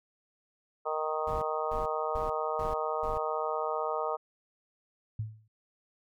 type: harmonic tone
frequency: 155.56 Hz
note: D#3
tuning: in tune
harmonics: 3 / 4 / 5 / 6 / 7 / 8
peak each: -35 / -35 / -37 / -38 / -39 / -36 dBFS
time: 0.85-4.17 s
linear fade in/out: 20 ms
type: noise bursts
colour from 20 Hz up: brown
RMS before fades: -39 dBFS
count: 5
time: 1.27-3.18 s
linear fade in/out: 5 ms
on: 150 ms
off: 290 ms
type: tone with exponential decay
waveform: sine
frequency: 108.8 Hz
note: A2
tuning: 19 cents flat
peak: -28 dBFS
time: 5.19-5.48 s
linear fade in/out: 5 ms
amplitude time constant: 63 ms
effects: none